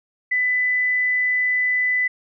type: tone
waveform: sine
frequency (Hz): 1998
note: B6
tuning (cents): +20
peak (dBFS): -17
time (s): 0.31-2.08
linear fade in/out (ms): 10
effects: none